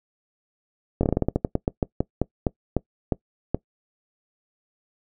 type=slowing click train; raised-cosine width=2 ms; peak=-7 dBFS; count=19; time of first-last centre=1.01-3.546 s; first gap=22 ms; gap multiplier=1.19; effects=noise-tail reverb RT60 0.1 s tail -22 dB re dry